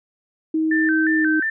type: tone with pitch glide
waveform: sine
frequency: 316.7 to 312.2 Hz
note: D#4 to D#4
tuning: +31 to +6 cents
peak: -17 dBFS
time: 0.54-1.4 s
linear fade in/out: 5 ms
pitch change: -25 cents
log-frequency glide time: 1.13-1.24 s
type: tone with vibrato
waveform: sine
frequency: 1661.2 Hz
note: G#6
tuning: in tune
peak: -19 dBFS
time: 0.71-1.5 s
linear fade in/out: 5 ms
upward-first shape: square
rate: 2.8 Hz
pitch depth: 120 cents each way
effects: none